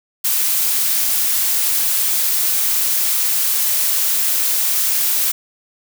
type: noise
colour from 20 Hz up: blue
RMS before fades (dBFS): -17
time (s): 0.24-5.32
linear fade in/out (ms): 10
effects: none